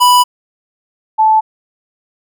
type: tone pair in turn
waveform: square / sine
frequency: 987.8 / 872.9 Hz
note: B5 / A5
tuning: 0 / -14 cents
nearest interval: major second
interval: 214 cents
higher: first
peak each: -6 dBFS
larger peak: neither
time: 0-0.24 / 1.18-1.41 s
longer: first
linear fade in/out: 20 ms
effects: none